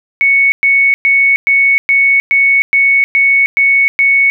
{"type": "tone bursts", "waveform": "sine", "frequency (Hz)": 2217, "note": "C#7", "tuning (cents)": 0, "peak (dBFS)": -6, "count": 10, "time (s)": [0.21, 4.3], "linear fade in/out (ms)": 0, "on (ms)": 310, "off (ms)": 110, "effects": []}